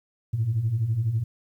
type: beating tone pair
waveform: sine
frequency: 103.83 / 115.83 Hz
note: G#2 / A#2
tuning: 0 / -11 cents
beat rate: 12 Hz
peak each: -28 / -22 dBFS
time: 0.33-1.24 s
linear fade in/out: 10 ms
effects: tanh soft clip ceiling -16 dBFS + 10-bit